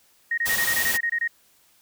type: tone bursts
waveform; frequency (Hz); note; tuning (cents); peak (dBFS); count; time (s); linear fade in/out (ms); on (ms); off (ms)
sine; 1868; A#6; +3; -21; 11; 0.31-1.277; 5; 67; 23
type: noise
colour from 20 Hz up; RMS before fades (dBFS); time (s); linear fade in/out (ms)
white; -26; 0.45-0.98; 20
effects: white hiss -60 dBFS RMS until 1.81 s